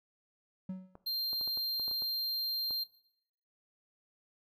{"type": "tone with exponential decay", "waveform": "triangle", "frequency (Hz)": 186.6, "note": "F#3", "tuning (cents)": 15, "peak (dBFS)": -32, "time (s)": [0.69, 1.11], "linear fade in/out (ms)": 5, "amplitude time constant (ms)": 90}
{"type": "clicks", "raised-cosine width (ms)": 1, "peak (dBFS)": -36, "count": 10, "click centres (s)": [0.954, 1.331, 1.412, 1.476, 1.574, 1.797, 1.88, 1.913, 2.022, 2.708]}
{"type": "tone", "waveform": "square", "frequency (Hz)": 4180, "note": "C8", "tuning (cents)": -2, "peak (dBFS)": -33, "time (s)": [1.06, 2.84], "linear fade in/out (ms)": 10}
{"effects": ["noise-tail reverb RT60 0.7 s tail -17 dB re dry"]}